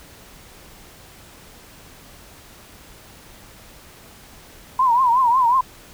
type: tone with vibrato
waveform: sine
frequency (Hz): 990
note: B5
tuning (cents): +4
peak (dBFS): -13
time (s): 4.79-5.61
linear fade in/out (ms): 5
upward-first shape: triangle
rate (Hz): 5.5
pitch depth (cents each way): 150
effects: pink hiss -45 dBFS RMS until 5.93 s

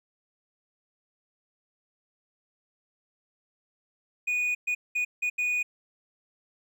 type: tone bursts at uneven times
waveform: triangle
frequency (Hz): 2467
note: D#7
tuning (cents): -15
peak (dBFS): -23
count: 5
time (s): 4.27-4.55 / 4.67-4.75 / 4.95-5.05 / 5.22-5.3 / 5.38-5.63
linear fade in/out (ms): 10
effects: none

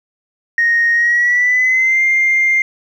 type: tone with pitch glide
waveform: sine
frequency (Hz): 1864.7 to 2105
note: A#6 to C7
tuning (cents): 0 to +10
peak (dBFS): -9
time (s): 0.58-2.62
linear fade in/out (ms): 2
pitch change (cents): +210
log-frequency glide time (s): 0.93-2.02
effects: tanh soft clip ceiling -6 dBFS + 8-bit

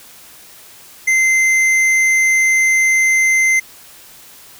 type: tone with hard clipping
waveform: triangle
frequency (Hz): 2074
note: C7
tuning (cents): -16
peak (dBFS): -12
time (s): 1.07-3.6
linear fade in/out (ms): 10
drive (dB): 12
effects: white hiss -41 dBFS RMS until 4.59 s

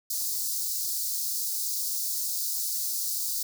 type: high-pass noise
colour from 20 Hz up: white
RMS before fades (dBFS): -30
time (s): 0.1-3.43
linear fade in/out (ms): 5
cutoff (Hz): 4300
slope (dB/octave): 48
effects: none

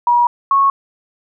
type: tone pair in turn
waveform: sine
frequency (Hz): 960 / 1100.5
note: B5 / C#6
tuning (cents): -49 / -13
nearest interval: major second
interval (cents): 236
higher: second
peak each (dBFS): -9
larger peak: neither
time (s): 0.07-0.27 / 0.51-0.7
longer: first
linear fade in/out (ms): 2
effects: none

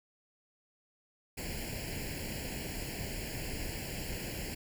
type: noise with comb filter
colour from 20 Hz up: pink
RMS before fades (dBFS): -39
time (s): 1.37-4.55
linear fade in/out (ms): 10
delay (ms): 0.41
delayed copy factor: +0.9
effects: none

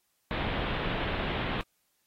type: low-pass noise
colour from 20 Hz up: pink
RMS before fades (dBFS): -32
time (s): 0.31-1.61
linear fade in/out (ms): 0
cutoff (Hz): 3600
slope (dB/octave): 48
effects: white hiss -74 dBFS RMS until 2.06 s + AAC 48 kbps

